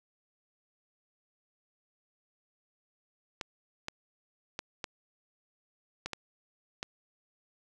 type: clicks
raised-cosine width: 0.2 ms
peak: -18 dBFS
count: 7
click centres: 3.412 / 3.884 / 4.591 / 4.842 / 6.06 / 6.133 / 6.829 s
effects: none